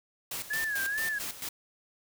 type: noise with tremolo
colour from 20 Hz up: white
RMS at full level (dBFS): -36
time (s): 0.31-1.49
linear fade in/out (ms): 5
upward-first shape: square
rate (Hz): 4.5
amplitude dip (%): 70
type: tone with vibrato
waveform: sine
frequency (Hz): 1683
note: G#6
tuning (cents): +23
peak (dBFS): -29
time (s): 0.5-1.19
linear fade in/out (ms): 10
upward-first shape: sine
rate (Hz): 2.3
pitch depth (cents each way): 110
effects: none